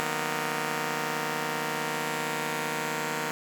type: chord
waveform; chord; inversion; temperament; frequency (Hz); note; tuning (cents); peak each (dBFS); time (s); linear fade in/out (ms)
5% pulse; B major seventh; first; just; 154.34 / 185.21 / 231.5 / 246.9; D#3 / F#3 / A#3 / B3; -14 / +2 / -12 / 0; -22 / -28 / -24 / -24; 0-3.31; 0
effects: none